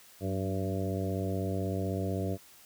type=harmonic tone with a mistuned harmonic; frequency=96 Hz; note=G2; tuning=36 cents flat; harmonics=1 / 2 / 3 / 4 / 5 / 6 / 7; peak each=-33 / -36 / -38 / -39 / -40 / -41 / -41 dBFS; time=0.2-2.38 s; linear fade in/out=50 ms; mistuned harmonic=2; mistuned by=-47 cents; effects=white hiss -56 dBFS RMS until 2.65 s